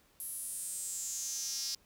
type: tone with high-pass filter sweep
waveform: sawtooth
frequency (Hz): 270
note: C#4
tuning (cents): -45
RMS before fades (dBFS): -39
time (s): 0.2-1.75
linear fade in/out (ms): 0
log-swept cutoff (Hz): 11000 to 5100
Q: 5.9
effects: pink hiss -67 dBFS RMS until 1.85 s